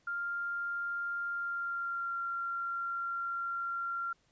sine tone with pitch glide, 1396.9 to 1378.5 Hz, F6 to F6, 0 to -23 cents, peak -33 dBFS, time 0.07-4.13 s, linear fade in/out 5 ms, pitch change -23 cents, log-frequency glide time 1.3-2.17 s, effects pink hiss -71 dBFS RMS until 4.31 s + resampled to 16000 Hz

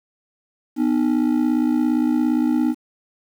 triangle ring-modulated tone, 277.2 Hz, C#4, in tune, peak -11 dBFS, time 0.76-2.75 s, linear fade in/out 50 ms, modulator 28.7 Hz, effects 8-bit

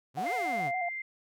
sawtooth exponential two-way sweep, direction up then down, 116.54 to 523.3 to 116.54 Hz, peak -33 dBFS, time 0.14-0.72 s, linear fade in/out 50 ms, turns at 0.34 s
sine tone with vibrato, 719 Hz, F#5, 50 cents flat, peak -30 dBFS, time 0.17-0.89 s, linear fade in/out 5 ms, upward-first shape square, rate 7 Hz, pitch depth 54 cents each way
sine tone, 2093 Hz, C7, in tune, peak -34 dBFS, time 0.26-1.02 s, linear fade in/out 5 ms
effects none

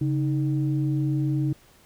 sine tone pair together, 138.58 / 311.1 Hz, C#3 / D#4, 0 / 0 cents, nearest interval octave + major second, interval 1400 cents, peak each -22 / -26 dBFS, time 0.01-1.53 s, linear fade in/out 5 ms, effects tanh soft clip ceiling -14 dBFS + pink hiss -56 dBFS RMS until 1.85 s

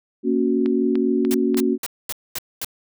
sine chord, F# major, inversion first, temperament equal with one note detuned, 233.1 / 277.2 / 368.5 Hz, A#3 / C#4 / F#4, 0 / 0 / -7 cents, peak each -21 dBFS, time 0.23-1.78 s, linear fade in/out 50 ms
click train, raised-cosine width 0.3 ms, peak -18 dBFS, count 4, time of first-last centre 0.66-1.545 s, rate 3.39 Hz
white noise bursts, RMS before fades -27 dBFS, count 6, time 1.31-2.646 s, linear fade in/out 0 ms, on 31 ms, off 230 ms
effects none

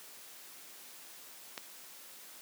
click, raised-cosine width 0.2 ms, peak -21 dBFS, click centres 1.578 s, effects white hiss -52 dBFS RMS until 2.41 s + high-pass 200 Hz 12 dB/octave

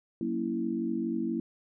sine chord, F# dominant seventh, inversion none, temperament equal, 185 / 233.1 / 277.2 / 329.6 Hz, F#3 / A#3 / C#4 / E4, 0 / 0 / 0 / 0 cents, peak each -38 / -32 / -37 / -32 dBFS, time 0.21-1.4 s, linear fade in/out 2 ms, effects none

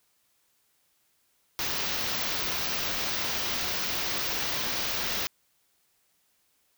white band-stop noise, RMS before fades -30 dBFS, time 1.59-5.27 s, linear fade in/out 0 ms, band 6200 to 16000 Hz, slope 48 dB/octave, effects white hiss -70 dBFS RMS until 6.77 s

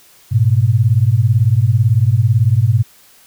sine beating tone pair, 103.83 / 121.83 Hz, G#2 / B2, 0 / -23 cents, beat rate 18 Hz, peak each -12 dBFS, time 0.31-2.83 s, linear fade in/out 20 ms, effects white hiss -47 dBFS RMS until 3.26 s

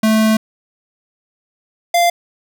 square tone pair in turn, 218.7 / 693.1 Hz, A3 / F5, -10 / -13 cents, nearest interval octave + minor sixth, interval 1997 cents, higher second, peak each -11 dBFS, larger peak neither, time 0.03-0.37 / 1.94-2.1 s, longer first, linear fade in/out 5 ms, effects none

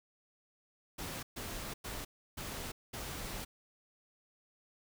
pink noise bursts at uneven times, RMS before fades -42 dBFS, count 5, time 0.98-1.23 / 1.36-1.74 / 1.84-2.05 / 2.37-2.72 / 2.93-3.45 s, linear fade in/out 10 ms, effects none

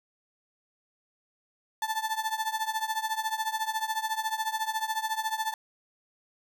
35% pulse tone with tremolo, 879 Hz, A5, 2 cents flat, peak -23 dBFS, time 1.82-5.54 s, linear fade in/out 2 ms, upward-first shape triangle, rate 14 Hz, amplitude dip 90%, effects none

